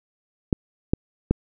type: clicks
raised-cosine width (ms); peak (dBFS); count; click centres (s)
3; -5; 3; 0.528 / 0.935 / 1.31
effects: none